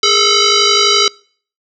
sine tone with frequency modulation, 461.4 Hz, A#4, 18 cents flat, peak -8 dBFS, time 0.03-1.08 s, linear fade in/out 2 ms, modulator 871 Hz, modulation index 5.9, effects noise-tail reverb RT60 0.5 s tail -25 dB re dry

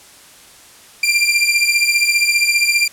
sawtooth beating tone pair, 2371 / 2386 Hz, D7 / D7, +16 / +27 cents, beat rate 15 Hz, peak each -12 dBFS, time 1.03-2.88 s, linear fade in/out 5 ms, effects white hiss -43 dBFS RMS until 2.92 s + low-pass 11000 Hz 12 dB/octave

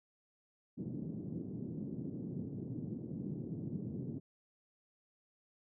pink band-pass noise, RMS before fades -42 dBFS, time 0.77-4.2 s, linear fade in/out 20 ms, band 130 to 320 Hz, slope 24 dB/octave, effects none

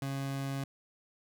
30% pulse tone, 137 Hz, C#3, 20 cents flat, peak -31 dBFS, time 0.02-0.64 s, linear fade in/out 2 ms, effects none

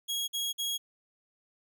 sawtooth tone bursts, 3307 Hz, G#7, 8 cents flat, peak -27 dBFS, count 3, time 0.08-0.78 s, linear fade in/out 20 ms, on 200 ms, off 50 ms, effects none

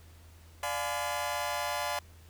sawtooth chord, D diminished seventh, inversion none, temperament just, 587.3 / 704.8 / 845.8 / 1014.9 Hz, D5 / F5 / Ab5 / Cb6, 0 / +16 / +31 / +47 cents, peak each -33 dBFS, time 0.63-1.99 s, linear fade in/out 2 ms, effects added 82 Hz sine -52 dBFS peak until 2.29 s + pink hiss -60 dBFS RMS until 2.29 s

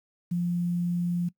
sine tone with quantisation, 174.61 Hz, F3, in tune, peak -24 dBFS, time 0.31-1.29 s, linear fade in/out 10 ms, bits 9, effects noise-tail reverb RT60 0.1 s tail -20 dB re dry

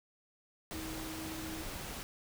sine tone in noise, 318.3 Hz, D#4, 39 cents sharp, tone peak -43 dBFS, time 0.73-1.63 s, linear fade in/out 0 ms, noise pink, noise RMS -43 dBFS, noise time 0.71-2.03 s, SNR -3 dB, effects none

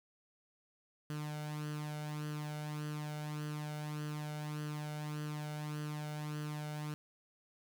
sawtooth tone with flanger, 150.5 Hz, D3, 43 cents sharp, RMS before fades -41 dBFS, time 1.1-6.94 s, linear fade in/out 0 ms, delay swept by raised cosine 0.65 to 1.39 ms, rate 1.7 Hz, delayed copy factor +0.6, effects none

